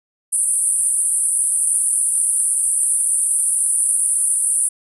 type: band-pass noise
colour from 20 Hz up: white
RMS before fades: -18 dBFS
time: 0.32-4.69 s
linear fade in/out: 10 ms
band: 9000 to 10000 Hz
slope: 96 dB/octave
effects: none